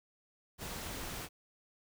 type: noise with amplitude modulation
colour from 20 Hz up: pink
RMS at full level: -40 dBFS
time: 0.58-1.29 s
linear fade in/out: 50 ms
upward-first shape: sine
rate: 227 Hz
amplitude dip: 45%
effects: none